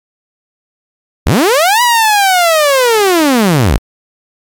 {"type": "linear two-way sweep", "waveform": "sawtooth", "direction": "up then down", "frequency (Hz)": [41.2, 987.8, 41.2], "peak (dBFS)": -3, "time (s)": [1.26, 3.78], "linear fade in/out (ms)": 10, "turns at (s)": 1.82, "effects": ["MP3 96 kbps"]}